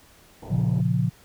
pink low-pass noise, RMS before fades -39 dBFS, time 0.42-0.81 s, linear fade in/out 5 ms, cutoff 960 Hz, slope 96 dB/octave
sine chord, Bb minor, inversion none, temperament equal, 116.54 / 138.59 / 174.61 Hz, Bb2 / Db3 / F3, 0 / 0 / 0 cents, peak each -24 dBFS, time 0.5-1.1 s, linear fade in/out 20 ms
effects pink hiss -54 dBFS RMS until 1.24 s

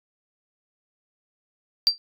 sine tone with exponential decay, 4699 Hz, D8, in tune, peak -9 dBFS, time 1.87-1.98 s, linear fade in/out 0 ms, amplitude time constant 22 ms, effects tanh soft clip ceiling -10 dBFS

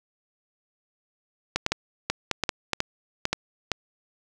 clicks, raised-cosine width 0.2 ms, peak -6 dBFS, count 12, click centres 1.56 / 1.664 / 1.72 / 2.1 / 2.313 / 2.437 / 2.492 / 2.733 / 2.804 / 3.254 / 3.33 / 3.717 s, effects none

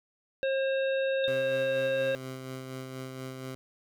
harmonic tone, 536 Hz, C5, 42 cents sharp, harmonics 1 / 3 / 5 / 7, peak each -26 / -36 / -40 / -43 dBFS, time 0.43-2.15 s, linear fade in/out 0 ms
sine tone with exponential decay, 3691 Hz, A#7, 18 cents flat, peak -25 dBFS, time 1.24-1.34 s, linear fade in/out 2 ms, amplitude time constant 20 ms
15% pulse tone with tremolo, 130.81 Hz, C3, in tune, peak -30 dBFS, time 1.28-3.55 s, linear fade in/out 0 ms, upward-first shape sine, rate 4.2 Hz, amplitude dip 35%
effects none

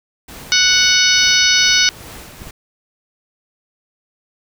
pink noise with tremolo, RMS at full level -34 dBFS, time 0.28-2.51 s, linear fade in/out 5 ms, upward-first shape sine, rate 2.3 Hz, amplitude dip 40%
harmonic tone, 740 Hz, F#5, in tune, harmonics 2 / 3 / 4 / 5 / 6 / 7 / 8, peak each -18 / -18 / -18 / -18 / -18 / -18 / -18 dBFS, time 0.52-1.89 s, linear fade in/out 0 ms
clicks, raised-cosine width 5 ms, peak -19 / -22 dBFS, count 2, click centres 2.419 / 2.471 s
effects none

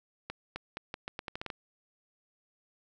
accelerating click train, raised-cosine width 0.3 ms, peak -21 dBFS, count 11, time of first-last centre 0.3-1.502 s, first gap 260 ms, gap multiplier 0.81, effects none

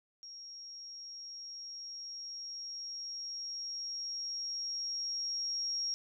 sine tone with level ramp, 5588 Hz, F8, in tune, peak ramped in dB -46 to -32 dBFS, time 0.23-5.94 s, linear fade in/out 0 ms, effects none

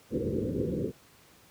white low-pass noise, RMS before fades -30 dBFS, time 0.1-0.92 s, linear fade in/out 50 ms, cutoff 510 Hz, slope 96 dB/octave, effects pink hiss -58 dBFS RMS until 1.5 s + high-pass 80 Hz 12 dB/octave

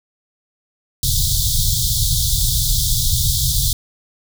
pink band-stop noise, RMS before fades -17 dBFS, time 1.03-3.73 s, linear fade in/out 2 ms, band 150 to 3400 Hz, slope 96 dB/octave, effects none

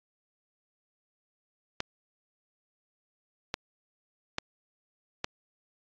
clicks, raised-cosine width 0.2 ms, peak -12 dBFS, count 4, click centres 1.804 / 3.541 / 4.384 / 5.244 s, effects low-pass 6000 Hz 12 dB/octave + AAC 64 kbps

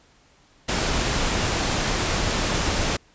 pink noise, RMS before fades -23 dBFS, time 0.68-2.97 s, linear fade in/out 10 ms, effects pink hiss -57 dBFS RMS until 3.14 s + resampled to 16000 Hz

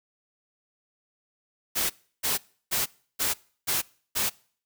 white noise bursts, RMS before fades -26 dBFS, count 6, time 1.75-4.3 s, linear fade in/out 20 ms, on 150 ms, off 330 ms, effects noise-tail reverb RT60 0.5 s tail -24 dB re dry

